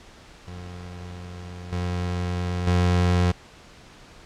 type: tone with level steps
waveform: 30% pulse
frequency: 89 Hz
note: F2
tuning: 33 cents sharp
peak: -33 / -22 / -15 dBFS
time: 0.47-3.32 s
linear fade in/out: 10 ms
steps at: 1.72 / 2.67 s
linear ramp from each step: 5 ms
effects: pink hiss -48 dBFS RMS until 4.25 s + low-pass 6000 Hz 12 dB/octave